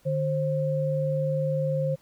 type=tone pair together; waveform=sine; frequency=150.15 / 530 Hz; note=D3 / C5; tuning=+39 / +22 cents; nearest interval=octave + minor seventh; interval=2183 cents; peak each=-26 dBFS; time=0.05-1.96 s; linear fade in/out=20 ms; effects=pink hiss -61 dBFS RMS until 2.01 s